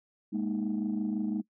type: chord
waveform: sine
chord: Ab suspended second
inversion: none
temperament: just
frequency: 207.7 / 233.6 / 311.5 Hz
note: Ab3 / Bb3 / Eb4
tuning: 0 / +4 / +2 cents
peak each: -30 / -33 / -33 dBFS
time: 0.32-1.42 s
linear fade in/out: 20 ms
effects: noise-tail reverb RT60 0.1 s tail -22 dB re dry + tanh soft clip ceiling -23 dBFS